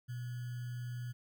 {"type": "tone with sample-and-hold", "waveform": "sine", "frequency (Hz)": 122.2, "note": "B2", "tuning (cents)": -18, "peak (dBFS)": -38, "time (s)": [0.08, 1.13], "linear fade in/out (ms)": 20, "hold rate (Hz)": 1575, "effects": []}